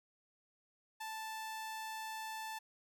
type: tone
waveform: sawtooth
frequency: 880 Hz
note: A5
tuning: in tune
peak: -38 dBFS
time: 1-2.59 s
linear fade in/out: 10 ms
effects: none